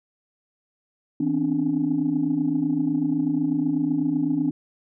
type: tone cluster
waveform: sine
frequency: 160.9 / 251.8 / 264.3 / 292.3 Hz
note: E3 / B3 / C4 / D4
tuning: -42 / +34 / +18 / -8 cents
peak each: -29 / -31 / -24 / -22 dBFS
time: 1.2-4.51 s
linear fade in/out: 5 ms
effects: tanh soft clip ceiling -13 dBFS